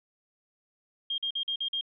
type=tone bursts; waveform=sine; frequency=3219 Hz; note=G7; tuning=45 cents sharp; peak=-28 dBFS; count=6; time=1.1-1.811 s; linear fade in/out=5 ms; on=81 ms; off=45 ms; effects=none